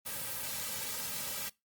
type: noise with comb filter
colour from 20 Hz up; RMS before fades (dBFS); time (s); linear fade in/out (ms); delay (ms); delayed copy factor
white; -38; 0.05-1.5; 20; 2.8; -0.85
effects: noise-tail reverb RT60 0.2 s tail -21 dB re dry + Opus 32 kbps